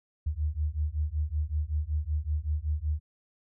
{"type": "beating tone pair", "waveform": "sine", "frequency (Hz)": [73.4, 78.7], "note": ["D2", "D#2"], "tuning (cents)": [0, 20], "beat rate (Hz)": 5.3, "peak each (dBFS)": -30, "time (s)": [0.26, 3], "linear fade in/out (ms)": 10, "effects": []}